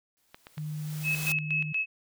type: noise with exponential growth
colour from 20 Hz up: white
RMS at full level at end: -33 dBFS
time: 0.17-1.32 s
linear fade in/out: 0 ms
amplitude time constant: 250 ms
type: clicks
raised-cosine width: 0.3 ms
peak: -28 dBFS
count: 3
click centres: 0.345 / 0.469 / 0.58 s
type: tone with pitch glide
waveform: sine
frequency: 152.3 to 153.63 Hz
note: D#3 to D#3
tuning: -37 to -22 cents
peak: -32 dBFS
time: 0.57-1.73 s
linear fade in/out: 10 ms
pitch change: +15 cents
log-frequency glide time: 0.8-1.56 s
type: tone with tremolo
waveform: sine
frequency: 2583 Hz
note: E7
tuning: 36 cents flat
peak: -25 dBFS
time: 1.03-1.86 s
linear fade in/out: 50 ms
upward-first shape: square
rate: 4.2 Hz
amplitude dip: 75%
effects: none